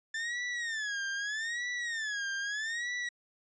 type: tone with vibrato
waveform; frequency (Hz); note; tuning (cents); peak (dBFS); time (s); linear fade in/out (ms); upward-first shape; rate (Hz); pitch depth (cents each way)
40% pulse; 1766; A6; +6; -32; 0.14-3.09; 5; sine; 0.8; 180
effects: resampled to 16000 Hz